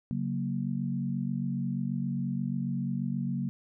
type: chord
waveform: sine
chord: F# major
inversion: second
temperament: equal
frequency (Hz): 138.59 / 185 / 233.1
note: C#3 / F#3 / A#3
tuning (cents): 0 / 0 / 0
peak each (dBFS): -33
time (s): 0.11-3.49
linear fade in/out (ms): 0
effects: none